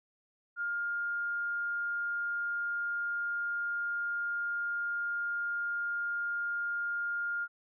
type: tone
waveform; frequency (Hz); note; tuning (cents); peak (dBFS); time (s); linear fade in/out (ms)
sine; 1410; F6; +16; -31; 0.56-7.48; 50
effects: none